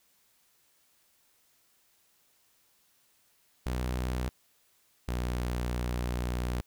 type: tone pair in turn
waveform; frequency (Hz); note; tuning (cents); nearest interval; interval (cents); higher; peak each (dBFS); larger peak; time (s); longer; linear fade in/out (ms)
sawtooth; 62.3 / 60.84; B1 / B1; +16 / -25; unison; 41; first; -26; neither; 3.66-4.29 / 5.08-6.61; second; 0
effects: white hiss -68 dBFS RMS until 6.66 s